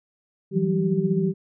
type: tone cluster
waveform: sine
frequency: 163 / 179.6 / 194.3 / 387.1 Hz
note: E3 / F3 / G3 / G4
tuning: -19 / +49 / -15 / -22 cents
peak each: -25 dBFS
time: 0.51-1.34 s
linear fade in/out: 50 ms
effects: none